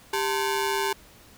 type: ring-modulated tone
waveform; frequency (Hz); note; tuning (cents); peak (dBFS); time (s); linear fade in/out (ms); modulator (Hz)
sawtooth; 645; E5; -38; -17; 0.13-0.93; 5; 249
effects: pink hiss -52 dBFS RMS until 1.37 s